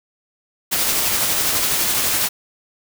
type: noise with tremolo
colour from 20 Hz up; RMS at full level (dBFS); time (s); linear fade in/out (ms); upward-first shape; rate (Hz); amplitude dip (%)
white; -18; 0.71-2.29; 20; sine; 12; 25
effects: none